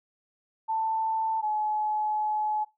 sine tone pair in turn, 887 / 852.1 Hz, A5 / G#5, +14 / +44 cents, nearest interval minor second, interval 70 cents, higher first, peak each -25 / -25 dBFS, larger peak neither, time 0.68-1.42 / 1.42-2.65 s, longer second, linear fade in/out 20 ms, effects noise-tail reverb RT60 0.2 s tail -18 dB re dry

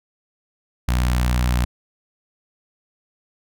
sawtooth tone with notch filter, 61.3 Hz, B1, 12 cents flat, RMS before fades -19 dBFS, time 0.88-1.65 s, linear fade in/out 5 ms, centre 410 Hz, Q 0.76, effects none

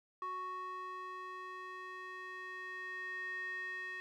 square tone with band-pass filter sweep, 370 Hz, F#4, in tune, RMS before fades -44 dBFS, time 0.22-4 s, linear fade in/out 0 ms, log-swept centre 1200 to 2000 Hz, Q 6.9, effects none

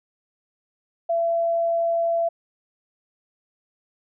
sine tone, 673 Hz, E5, 36 cents sharp, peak -19 dBFS, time 1.09-2.29 s, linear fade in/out 10 ms, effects none

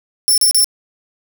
5% pulse tone bursts, 5390 Hz, E8, 38 cents sharp, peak -4 dBFS, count 3, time 0.28-0.644 s, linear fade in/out 0 ms, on 98 ms, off 35 ms, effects none

